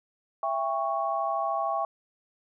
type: chord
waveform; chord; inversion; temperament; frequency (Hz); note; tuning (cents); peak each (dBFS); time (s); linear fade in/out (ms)
sine; C# diminished; first; just; 665.2 / 798.3 / 1108.7; E5 / G5 / C#6; +16 / +31 / 0; -30; 0.43-1.85; 2
effects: none